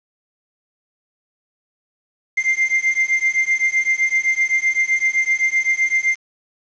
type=beating tone pair; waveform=triangle; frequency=2093 / 2100.8 Hz; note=C7 / C7; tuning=0 / +6 cents; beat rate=7.8 Hz; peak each=-17 dBFS; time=2.37-6.16 s; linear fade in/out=10 ms; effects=resampled to 16000 Hz + 7-bit